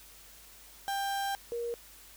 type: tone pair in turn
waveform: 35% pulse / sine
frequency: 792 / 472.1 Hz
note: G5 / A#4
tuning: +18 / +22 cents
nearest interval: major sixth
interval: 896 cents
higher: first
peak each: -29 / -32 dBFS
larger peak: first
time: 0.88-1.35 / 1.52-1.74 s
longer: first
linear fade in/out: 0 ms
effects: added 50 Hz sine -61 dBFS peak until 2.16 s + white hiss -54 dBFS RMS until 2.16 s